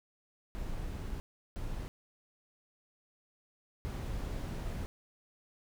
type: noise bursts at uneven times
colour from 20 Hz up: brown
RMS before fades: -38 dBFS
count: 3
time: 0.55-1.2 / 1.56-1.88 / 3.85-4.86 s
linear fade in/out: 0 ms
effects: none